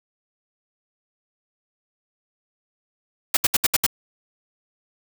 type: noise bursts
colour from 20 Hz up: white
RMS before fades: -18 dBFS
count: 6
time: 3.34-3.865 s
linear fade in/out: 5 ms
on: 30 ms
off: 69 ms
effects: none